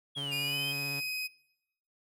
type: exponential two-way sweep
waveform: triangle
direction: down then up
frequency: 3370 to 2787 to 3166 Hz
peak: -33 dBFS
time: 0.15-0.73 s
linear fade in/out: 20 ms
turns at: 0.32 s
type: tone with vibrato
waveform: sawtooth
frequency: 141.2 Hz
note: C#3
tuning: 32 cents sharp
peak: -35 dBFS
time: 0.16-1.01 s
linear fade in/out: 20 ms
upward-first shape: triangle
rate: 16 Hz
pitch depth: 21 cents each way
type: tone with pitch glide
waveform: 30% pulse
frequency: 2443 to 2517 Hz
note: D#7 to D#7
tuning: -32 to +19 cents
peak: -30 dBFS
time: 0.31-1.28 s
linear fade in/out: 20 ms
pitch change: +51 cents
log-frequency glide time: 0.47-0.56 s
effects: noise-tail reverb RT60 0.8 s tail -22 dB re dry